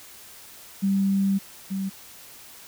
sine tone pair in turn, 195.7 / 193.12 Hz, G3 / G3, -3 / -26 cents, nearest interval unison, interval 23 cents, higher first, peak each -19 / -25 dBFS, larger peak first, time 0.82-1.39 / 1.7-1.9 s, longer first, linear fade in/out 20 ms, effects white hiss -46 dBFS RMS until 2.67 s

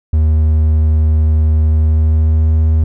triangle tone with pitch glide, 77.78 to 79 Hz, D#2 to D#2, 0 to +27 cents, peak -6 dBFS, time 0.13-2.84 s, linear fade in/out 5 ms, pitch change +27 cents, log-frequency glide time 1.65-2.58 s, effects none

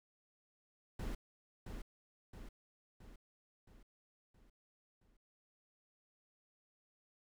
brown noise with echo, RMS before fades -41 dBFS, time 0.99-1.15 s, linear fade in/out 5 ms, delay 670 ms, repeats 6, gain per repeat -5 dB, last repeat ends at 5.17 s, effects none

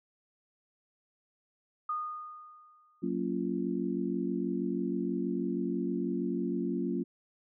sine tone with exponential decay, 1229 Hz, D#6, 22 cents flat, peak -29 dBFS, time 1.89-3.09 s, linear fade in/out 5 ms, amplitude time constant 260 ms
sine chord, Gb major seventh, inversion none, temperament just, 185 / 231.2 / 277.5 / 346.9 Hz, Gb3 / Bb3 / Db4 / F4, 0 / -14 / +2 / -12 cents, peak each -35 dBFS, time 3.02-7.04 s, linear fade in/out 20 ms
effects none

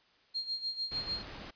sine tone with tremolo, 4220 Hz, C8, 14 cents sharp, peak -31 dBFS, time 0.34-1.23 s, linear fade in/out 20 ms, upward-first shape sine, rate 6.7 Hz, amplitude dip 75%
pink noise, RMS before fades -45 dBFS, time 0.91-1.51 s, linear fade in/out 10 ms
effects white hiss -66 dBFS RMS until 1.55 s + resampled to 11025 Hz

